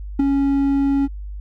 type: tone with ADSR envelope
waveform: triangle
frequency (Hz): 277.2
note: C#4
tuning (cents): 0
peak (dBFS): -8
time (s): 0.19-1.08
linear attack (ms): 8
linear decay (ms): 8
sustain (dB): -5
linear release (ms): 34
effects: added 50 Hz sine -28 dBFS peak until 1.4 s